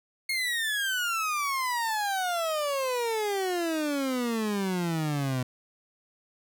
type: exponential sweep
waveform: 30% pulse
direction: down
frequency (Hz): 2171 to 124.5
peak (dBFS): -24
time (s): 0.29-5.43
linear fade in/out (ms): 5
effects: none